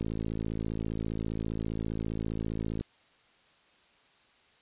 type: click train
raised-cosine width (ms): 3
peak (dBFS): -21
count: 155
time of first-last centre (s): 0.01-2.81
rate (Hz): 55
effects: white hiss -63 dBFS RMS until 4.61 s + resampled to 8000 Hz